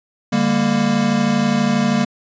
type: chord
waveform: square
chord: G minor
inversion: second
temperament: equal with one note detuned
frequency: 146.83 / 200.6 / 233.1 Hz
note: D3 / G3 / Bb3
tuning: 0 / +40 / 0 cents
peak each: -24 / -19 / -18 dBFS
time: 0.32-2.05 s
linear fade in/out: 10 ms
effects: resampled to 16000 Hz